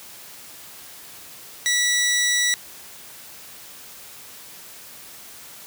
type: tone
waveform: 15% pulse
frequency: 1950 Hz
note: B6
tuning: 23 cents flat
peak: -12 dBFS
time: 1.66-2.54 s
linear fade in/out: 0 ms
effects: white hiss -42 dBFS RMS until 5.66 s + high-pass 60 Hz 12 dB/octave